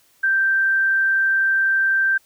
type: tone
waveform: sine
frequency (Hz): 1568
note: G6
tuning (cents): 0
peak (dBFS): -15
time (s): 0.23-2.18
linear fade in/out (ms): 10
effects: white hiss -58 dBFS RMS until 2.25 s